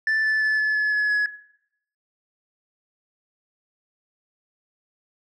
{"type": "tone with pitch steps", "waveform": "sine", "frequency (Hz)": [1760, 1747.8, 1735.8, 1723.8, 1711.9, 1700, 1688.3], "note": ["A6", "A6", "A6", "A6", "A6", "G#6", "G#6"], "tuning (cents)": [0, -12, -24, -36, -48, 40, 28], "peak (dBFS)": -16, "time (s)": [0.07, 1.26], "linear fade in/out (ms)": 2, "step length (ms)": 170, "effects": ["noise-tail reverb RT60 0.7 s tail -17 dB re dry", "tanh soft clip ceiling -18 dBFS"]}